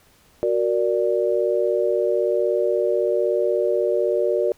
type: chord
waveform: sine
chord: Gb augmented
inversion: none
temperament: equal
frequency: 370 / 466.2 / 587.3 Hz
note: Gb4 / Bb4 / D5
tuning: 0 / 0 / 0 cents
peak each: -22 dBFS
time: 0.43-4.52 s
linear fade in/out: 0 ms
effects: pink hiss -56 dBFS RMS until 4.57 s